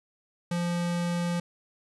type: tone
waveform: square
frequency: 173.5 Hz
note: F3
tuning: 11 cents flat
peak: -27 dBFS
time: 0.51-1.4 s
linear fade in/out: 5 ms
effects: resampled to 24000 Hz + 10-bit